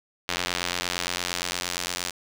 square tone with band-pass filter sweep, 44.33 Hz, F1, 27 cents sharp, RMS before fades -30 dBFS, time 0.28-2.11 s, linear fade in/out 10 ms, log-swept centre 3600 to 6300 Hz, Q 0.78, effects none

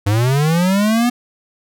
square linear sweep, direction up, 97.3 to 246.9 Hz, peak -13 dBFS, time 0.06-1.1 s, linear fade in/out 10 ms, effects none

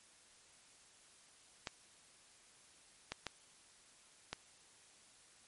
clicks, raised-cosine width 0.2 ms, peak -22 dBFS, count 4, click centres 1.672 / 3.12 / 3.267 / 4.33 s, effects white hiss -64 dBFS RMS until 5.47 s + MP3 48 kbps

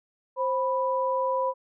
sine tone pair together, 526.6 / 987.8 Hz, C5 / B5, +11 / 0 cents, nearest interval major seventh, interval 1089 cents, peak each -26 dBFS, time 0.36-1.54 s, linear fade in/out 50 ms, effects none

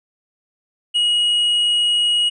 triangle tone with tanh clipping, 2897 Hz, F#7, 37 cents flat, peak -15 dBFS, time 0.94-2.3 s, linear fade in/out 20 ms, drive 8 dB, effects resampled to 24000 Hz

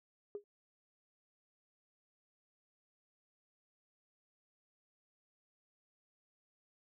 sine tone with exponential decay, 409.4 Hz, G#4, 25 cents flat, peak -35 dBFS, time 0.35-0.44 s, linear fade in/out 1 ms, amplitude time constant 19 ms, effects tanh soft clip ceiling -32 dBFS

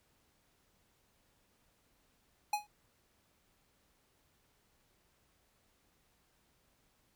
square tone with exponential decay, 835 Hz, G#5, 9 cents sharp, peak -28 dBFS, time 2.53-2.67 s, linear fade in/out 5 ms, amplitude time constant 30 ms, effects pink hiss -73 dBFS RMS until 7.15 s

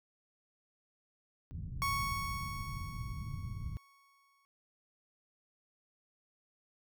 white low-pass noise, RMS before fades -41 dBFS, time 1.51-3.77 s, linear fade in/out 0 ms, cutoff 140 Hz, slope 24 dB/octave
30% pulse tone with exponential decay, 1108.7 Hz, C#6, in tune, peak -28 dBFS, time 1.82-4.45 s, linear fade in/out 0 ms, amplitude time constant 570 ms
effects none

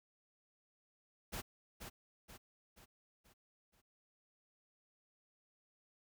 pink noise with echo, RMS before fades -43 dBFS, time 1.32-1.42 s, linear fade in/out 20 ms, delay 480 ms, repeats 5, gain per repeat -6 dB, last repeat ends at 3.82 s, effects none

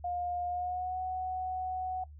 sine tone with pitch glide, 710 to 741.9 Hz, F5 to F#5, +28 to +4 cents, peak -32 dBFS, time 0.04-2.04 s, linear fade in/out 5 ms, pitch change +76 cents, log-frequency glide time 0.47-1 s, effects noise-tail reverb RT60 0.1 s tail -18 dB re dry + added 74 Hz sine -47 dBFS peak until 2.19 s

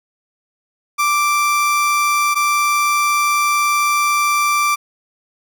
30% pulse tone pair in turn, 1174.7 / 1174.7 Hz, D6 / D6, 0 / 0 cents, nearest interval unison, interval 0 cents, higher neither, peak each -11 dBFS, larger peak neither, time 0.98-2.35 / 2.35-4.76 s, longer second, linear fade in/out 20 ms, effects none

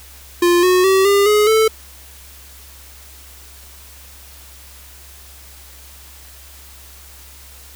square tone with pitch steps, 349.2 / 365.7 / 383 / 401.1 / 420.1 / 440 Hz, F4 / F#4 / G4 / G4 / G#4 / A4, 0 / -20 / -40 / +40 / +20 / 0 cents, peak -11 dBFS, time 0.42-1.68 s, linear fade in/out 5 ms, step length 210 ms, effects added 67 Hz sine -42 dBFS peak until 7.75 s + white hiss -42 dBFS RMS until 7.75 s

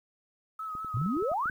sine tone with vibrato, 1280 Hz, D#6, 49 cents sharp, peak -34 dBFS, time 0.59-1.34 s, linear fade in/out 5 ms, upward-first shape triangle, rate 5 Hz, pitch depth 46 cents each way
clicks, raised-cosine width 3 ms, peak -33 dBFS, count 10, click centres 0.752 / 0.847 / 0.971 / 1.015 / 1.062 / 1.168 / 1.224 / 1.317 / 1.458 / 1.498 s
sine exponential sweep, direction up, 103.83 to 1600 Hz, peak -27 dBFS, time 0.94-1.5 s, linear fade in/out 5 ms
effects 10-bit

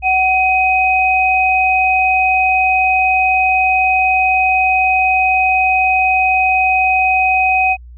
sine tone pair together, 750 / 2516 Hz, F#5 / D#7, +23 / +19 cents, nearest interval octave + major sixth, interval 2096 cents, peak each -13 dBFS, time 0.02-7.77 s, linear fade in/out 50 ms, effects added 60 Hz sine -33 dBFS peak until 7.97 s

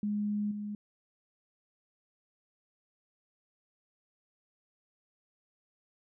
sine tone with level steps, 207.7 Hz, G#3, in tune, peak -29 / -35 dBFS, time 0.03-0.75 s, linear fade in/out 2 ms, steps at 0.51 s, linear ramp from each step 5 ms, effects none

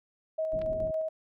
sine tone with tremolo, 635 Hz, D#5, 35 cents sharp, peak -27 dBFS, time 0.38-1.09 s, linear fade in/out 10 ms, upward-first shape square, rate 7.1 Hz, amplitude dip 25%
pink low-pass noise, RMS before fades -40 dBFS, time 0.53-0.91 s, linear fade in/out 2 ms, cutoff 350 Hz, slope 24 dB/octave
clicks, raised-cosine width 0.3 ms, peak -31 dBFS, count 2, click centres 0.616 / 0.619 s
effects none

